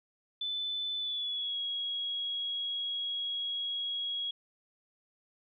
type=tone with pitch glide; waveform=sine; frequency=3508 to 3313 Hz; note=A7 to G#7; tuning=-6 to -5 cents; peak=-32 dBFS; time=0.41-4.31 s; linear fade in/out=5 ms; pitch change=-99 cents; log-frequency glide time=0.98-1.58 s; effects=none